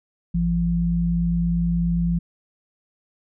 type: tone pair together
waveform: sine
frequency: 53.8 / 170.8 Hz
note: A1 / F3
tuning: -38 / -38 cents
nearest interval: octave + minor sixth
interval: 2000 cents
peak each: -25 / -19 dBFS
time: 0.34-2.19 s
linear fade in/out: 10 ms
effects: none